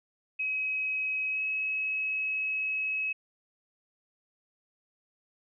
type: tone with pitch glide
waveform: sine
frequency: 2545 to 2566 Hz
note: D#7 to E7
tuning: +39 to -47 cents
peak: -28 dBFS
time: 0.39-3.13 s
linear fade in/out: 10 ms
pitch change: +14 cents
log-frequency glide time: 1.3-1.41 s
effects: none